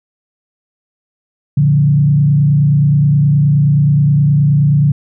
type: tone with frequency modulation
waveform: sine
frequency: 144.7 Hz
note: D3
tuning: 25 cents flat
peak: -7 dBFS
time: 1.57-4.92 s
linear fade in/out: 5 ms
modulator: 29.5 Hz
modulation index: 0.64
effects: none